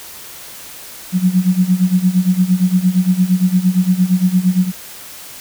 sine tone with tremolo, 183.3 Hz, F#3, 16 cents flat, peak -7 dBFS, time 1.12-4.72 s, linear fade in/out 50 ms, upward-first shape sine, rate 8.7 Hz, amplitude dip 85%, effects white hiss -34 dBFS RMS until 5.4 s

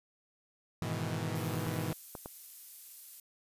sawtooth chord, E major seventh, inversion first, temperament equal, 103.83 / 123.47 / 155.56 / 164.81 Hz, G#2 / B2 / D#3 / E3, 0 / 0 / 0 / 0 cents, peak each -35 dBFS, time 0.82-1.93 s, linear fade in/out 0 ms
violet noise, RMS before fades -47 dBFS, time 1.35-3.2 s, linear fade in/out 2 ms
clicks, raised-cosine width 1 ms, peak -27 dBFS, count 4, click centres 1.544 / 1.667 / 2.152 / 2.259 s
effects resampled to 32000 Hz

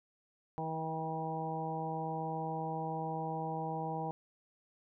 harmonic tone with a mistuned harmonic, 160.5 Hz, E3, 46 cents flat, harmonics 1 / 2 / 3 / 4 / 5 / 6, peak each -40 / -45 / -43 / -46 / -39 / -44 dBFS, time 0.58-4.11 s, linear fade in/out 0 ms, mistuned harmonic 5, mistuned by -16 cents, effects none

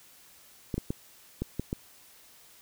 clicks, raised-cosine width 3 ms, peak -17 dBFS, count 6, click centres 0.742 / 0.78 / 0.905 / 1.42 / 1.596 / 1.729 s, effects white hiss -56 dBFS RMS until 2.61 s

